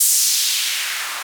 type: noise with band-pass filter sweep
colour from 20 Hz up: blue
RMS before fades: -19 dBFS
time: 0-1.23 s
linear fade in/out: 10 ms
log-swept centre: 8600 to 1100 Hz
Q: 1.4
effects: none